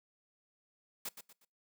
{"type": "noise with echo", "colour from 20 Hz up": "white", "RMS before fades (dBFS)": -40, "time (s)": [1.05, 1.09], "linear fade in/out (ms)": 5, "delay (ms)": 120, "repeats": 3, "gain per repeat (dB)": -9, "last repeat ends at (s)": 1.45, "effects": ["noise-tail reverb RT60 0.3 s tail -24 dB re dry", "high-pass 150 Hz 12 dB/octave"]}